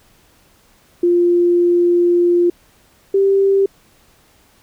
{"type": "tone pair in turn", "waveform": "sine", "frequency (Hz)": [349.2, 392], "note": ["F4", "G4"], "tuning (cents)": [0, 0], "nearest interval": "major second", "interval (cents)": 200, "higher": "second", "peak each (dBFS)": [-10, -10], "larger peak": "neither", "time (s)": [[1.03, 2.5], [3.14, 3.66]], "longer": "first", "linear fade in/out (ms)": 5, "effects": ["pink hiss -53 dBFS RMS until 4.62 s"]}